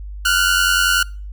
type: tone pair together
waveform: sawtooth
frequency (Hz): 1400 / 1490.4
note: F6 / F#6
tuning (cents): +4 / +12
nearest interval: minor second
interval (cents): 108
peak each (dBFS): -13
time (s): 0.25-1.03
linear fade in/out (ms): 5
effects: noise-tail reverb RT60 0.4 s tail -25 dB re dry + added 50 Hz sine -28 dBFS peak until 1.32 s